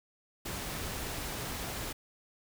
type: noise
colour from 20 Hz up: pink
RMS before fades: -38 dBFS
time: 0.45-1.93 s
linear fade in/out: 10 ms
effects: none